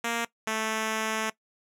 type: tone pair in turn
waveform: 5% pulse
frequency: 233.1 / 219.5 Hz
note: A#3 / A3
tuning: 0 / -4 cents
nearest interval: minor second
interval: 104 cents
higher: first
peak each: -16 dBFS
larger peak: neither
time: 0.04-0.25 / 0.47-1.3 s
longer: second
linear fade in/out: 5 ms
effects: noise-tail reverb RT60 0.1 s tail -19 dB re dry + low-pass 12000 Hz 12 dB/octave